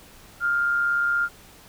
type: tone with amplitude modulation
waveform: sine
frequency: 1401 Hz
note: F6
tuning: 5 cents sharp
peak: -18 dBFS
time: 0.4-1.29 s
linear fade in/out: 50 ms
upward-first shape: sine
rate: 137 Hz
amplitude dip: 35%
effects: pink hiss -49 dBFS RMS until 1.68 s